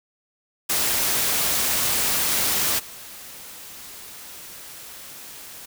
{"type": "noise with level steps", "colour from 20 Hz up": "white", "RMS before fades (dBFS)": [-22, -40], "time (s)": [0.69, 5.66], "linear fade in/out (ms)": 10, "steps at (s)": 2.78, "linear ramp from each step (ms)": 20, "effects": []}